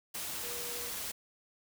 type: tone in noise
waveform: sine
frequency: 479.2 Hz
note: A#4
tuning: 48 cents sharp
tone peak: -46 dBFS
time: 0.43-0.9 s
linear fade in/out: 10 ms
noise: white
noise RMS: -39 dBFS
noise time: 0.14-1.12 s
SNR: -10 dB
effects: none